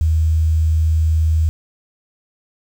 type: tone with quantisation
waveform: sine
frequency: 79.7 Hz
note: D#2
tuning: 42 cents sharp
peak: -12 dBFS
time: 0.01-1.49 s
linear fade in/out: 0 ms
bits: 7
effects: none